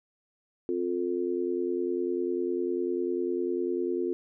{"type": "tone with amplitude modulation", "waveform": "sine", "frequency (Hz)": 354.4, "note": "F4", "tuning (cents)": 25, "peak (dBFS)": -22, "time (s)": [0.69, 4.13], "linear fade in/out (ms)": 0, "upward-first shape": "sine", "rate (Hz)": 90, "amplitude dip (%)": 100, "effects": []}